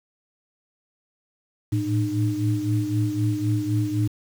sine tone cluster, 109.4 / 113.3 / 303.5 Hz, A2 / A#2 / D#4, -9 / -49 / -43 cents, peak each -25 dBFS, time 1.72-4.08 s, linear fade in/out 10 ms, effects 7-bit

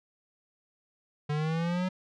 square exponential sweep, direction up, 146.83 to 187 Hz, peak -28 dBFS, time 1.29-1.89 s, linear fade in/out 10 ms, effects low-pass 4000 Hz 12 dB/octave

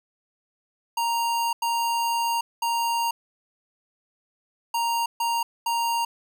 square tone bursts at uneven times, 932.3 Hz, A#5, in tune, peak -23 dBFS, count 6, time 0.97-1.53 / 1.62-2.41 / 2.62-3.11 / 4.74-5.06 / 5.2-5.43 / 5.66-6.05 s, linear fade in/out 5 ms, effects none

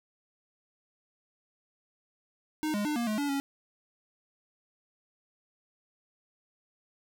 square tone with pitch steps, 308.5 / 206.2 / 300.4 / 236.2 / 214 / 286.5 / 277.6 Hz, D#4 / G#3 / D4 / A#3 / A3 / D4 / C#4, -15 / -12 / +39 / +23 / -48 / -43 / +3 cents, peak -29 dBFS, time 2.63-3.4 s, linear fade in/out 0 ms, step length 110 ms, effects 11-bit

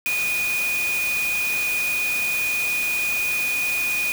sine tone in noise, 2467 Hz, D#7, 15 cents flat, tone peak -21 dBFS, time 0.06-4.12 s, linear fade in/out 0 ms, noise white, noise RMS -30 dBFS, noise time 0.06-4.12 s, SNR +6 dB, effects none

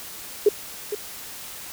sine tone with echo, 415.3 Hz, G#4, in tune, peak -11 dBFS, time 0.46-0.49 s, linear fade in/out 5 ms, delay 460 ms, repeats 1, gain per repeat -12 dB, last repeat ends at 0.95 s, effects white hiss -38 dBFS RMS until 1.72 s

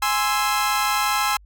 sawtooth chord, Ab augmented, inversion none, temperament equal, 830.6 / 1046.5 / 1318.5 Hz, Ab5 / C6 / E6, 0 / 0 / 0 cents, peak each -20 dBFS, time 0.02-1.37 s, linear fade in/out 5 ms, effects added 50 Hz sine -46 dBFS peak until 1.45 s

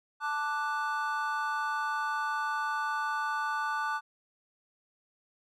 triangle chord, D major, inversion second, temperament equal, 880 / 1174.7 / 1480 Hz, A5 / D6 / F#6, 0 / 0 / 0 cents, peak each -32 dBFS, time 0.2-4.01 s, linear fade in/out 50 ms, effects none

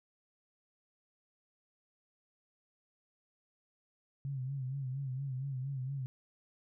sine tone with vibrato, 133.6 Hz, C3, 36 cents sharp, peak -35 dBFS, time 4.25-6.06 s, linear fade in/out 0 ms, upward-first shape sine, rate 4.3 Hz, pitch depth 86 cents each way, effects none

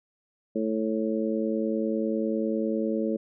harmonic tone, 110 Hz, A2, in tune, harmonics 2 / 3 / 4 / 5, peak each -28 / -30 / -31 / -32 dBFS, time 0.55-3.17 s, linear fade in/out 10 ms, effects none

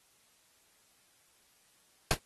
pink noise with exponential decay, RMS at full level -22 dBFS, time 2.11-2.19 s, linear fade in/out 0 ms, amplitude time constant 17 ms, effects white hiss -67 dBFS RMS until 2.25 s + AAC 32 kbps

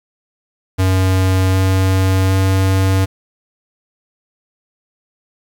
square tone with pitch steps, 94 / 94.71 / 95.42 Hz, F#2 / F#2 / G2, +28 / +41 / -46 cents, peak -12 dBFS, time 0.78-3.06 s, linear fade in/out 20 ms, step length 760 ms, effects 7-bit

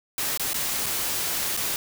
white noise with dropouts, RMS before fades -27 dBFS, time 0.18-1.76 s, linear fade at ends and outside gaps 1 ms, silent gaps 0.375-0.396 / 0.533-0.543 / 0.86-0.864 / 1.567-1.573 s, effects none

